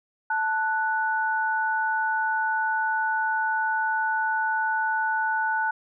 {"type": "tone pair together", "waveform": "sine", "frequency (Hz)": [880, 1479], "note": ["A5", "F#6"], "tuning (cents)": [0, -1], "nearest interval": "major sixth", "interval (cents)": 899, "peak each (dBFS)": -25, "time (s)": [0.3, 5.71], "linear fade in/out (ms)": 5, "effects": []}